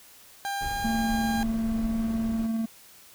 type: tone with pitch glide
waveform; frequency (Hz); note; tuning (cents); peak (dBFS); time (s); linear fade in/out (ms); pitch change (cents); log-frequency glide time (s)
30% pulse; 798 to 806.8; G5 to G5; +31 to +50; -26; 0.45-1.43; 0; +19; 0.59-0.64
type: noise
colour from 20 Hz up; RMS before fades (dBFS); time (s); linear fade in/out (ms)
brown; -36; 0.61-2.46; 2
type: tone with tremolo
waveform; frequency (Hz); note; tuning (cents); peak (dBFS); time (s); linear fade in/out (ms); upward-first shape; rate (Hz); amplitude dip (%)
triangle; 224.8; A3; +37; -22; 0.84-2.66; 10; square; 20; 25
effects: white hiss -52 dBFS RMS until 3.14 s